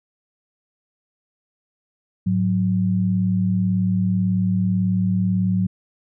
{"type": "tone pair together", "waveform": "sine", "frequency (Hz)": [105.8, 183.99], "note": ["G#2", "F#3"], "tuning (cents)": [33, -9], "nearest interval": "minor seventh", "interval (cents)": 958, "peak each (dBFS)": [-22, -18], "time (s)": [2.26, 5.67], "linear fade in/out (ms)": 10, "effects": []}